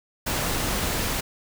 pink noise, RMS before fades -26 dBFS, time 0.26-1.21 s, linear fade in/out 10 ms, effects none

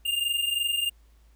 square tone pair together, 2794 / 2817 Hz, F7 / F7, 0 / +14 cents, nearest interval unison, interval 14 cents, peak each -30 / -27 dBFS, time 0.05-0.9 s, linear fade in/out 10 ms, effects added 55 Hz sine -54 dBFS peak until 1.35 s + pink hiss -67 dBFS RMS until 1.35 s

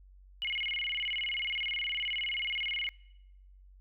sine tone with vibrato, 2515 Hz, D#7, 18 cents sharp, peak -31 dBFS, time 0.42-2.89 s, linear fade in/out 0 ms, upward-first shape square, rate 19 Hz, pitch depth 270 cents each way, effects noise-tail reverb RT60 1.0 s tail -26 dB re dry + added 47 Hz sine -53 dBFS peak until 3.8 s

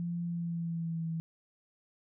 sine tone with pitch glide, 171.9 to 163.47 Hz, F3 to E3, -27 to -14 cents, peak -32 dBFS, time 0-1.2 s, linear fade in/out 0 ms, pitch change -87 cents, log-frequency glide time 0.25-1.08 s, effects none

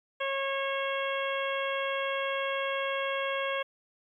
harmonic tone, 546 Hz, C#5, 26 cents flat, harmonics 1 / 2 / 3 / 4 / 5 / 6, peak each -32 / -35 / -37 / -38 / -39 / -40 dBFS, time 0.2-3.63 s, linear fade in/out 10 ms, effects 11-bit

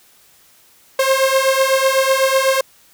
sawtooth beating tone pair, 529 / 537 Hz, C5 / C5, +19 / +45 cents, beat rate 8 Hz, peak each -12 dBFS, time 0.99-2.61 s, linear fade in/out 5 ms, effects white hiss -51 dBFS RMS until 2.93 s

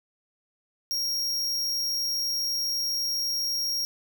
45% pulse tone, 5588 Hz, F8, in tune, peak -26 dBFS, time 0.91-3.85 s, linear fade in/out 0 ms, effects none

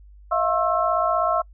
sine tone cluster, 643 / 699 / 1078 / 1322 Hz, E5 / F5 / C#6 / E6, -43 / +1 / -49 / +5 cents, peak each -24 dBFS, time 0.31-1.42 s, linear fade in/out 10 ms, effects noise-tail reverb RT60 0.1 s tail -26 dB re dry + added 50 Hz sine -44 dBFS peak until 1.53 s

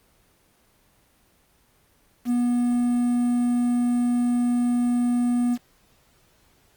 triangle tone with quantisation, 242.6 Hz, B3, 31 cents flat, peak -17 dBFS, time 2.25-5.58 s, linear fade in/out 50 ms, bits 7, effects pink hiss -61 dBFS RMS until 6.76 s + Opus 24 kbps

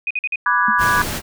sine tone bursts, 2491 Hz, D#7, 1 cent sharp, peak -18 dBFS, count 4, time 0.07-0.358 s, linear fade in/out 2 ms, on 36 ms, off 48 ms
sine chord, G# half-diminished seventh, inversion first, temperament equal, 987.8 / 1174.7 / 1480 / 1661.2 Hz, B5 / D6 / F#6 / G#6, 0 / 0 / 0 / 0 cents, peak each -19 / -19 / -21 / -18 dBFS, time 0.46-1.02 s, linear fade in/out 2 ms
sine tone with exponential decay, 216.8 Hz, A3, 25 cents flat, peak -19 dBFS, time 0.68-0.77 s, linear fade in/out 5 ms, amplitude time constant 19 ms
pink noise, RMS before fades -24 dBFS, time 0.78-1.22 s, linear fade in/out 50 ms
effects none

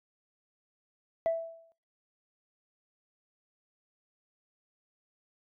sine tone with exponential decay, 660 Hz, E5, 2 cents sharp, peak -21 dBFS, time 1.26-1.72 s, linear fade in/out 0 ms, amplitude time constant 98 ms, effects noise-tail reverb RT60 0.5 s tail -26 dB re dry + tanh soft clip ceiling -22 dBFS

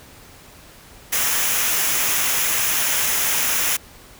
white noise with comb filter, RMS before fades -20 dBFS, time 1.12-3.77 s, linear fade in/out 10 ms, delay 0.23 ms, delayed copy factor -0.5, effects pink hiss -45 dBFS RMS until 4.19 s

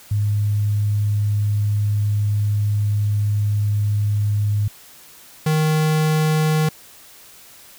sine / square tone pair in turn, 103.83 / 155.57 Hz, G#2 / D#3, 0 / 0 cents, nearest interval perfect fifth, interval 700 cents, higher second, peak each -16 dBFS, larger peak neither, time 0.11-4.68 / 5.46-6.69 s, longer first, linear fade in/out 5 ms, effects white hiss -45 dBFS RMS until 7.78 s

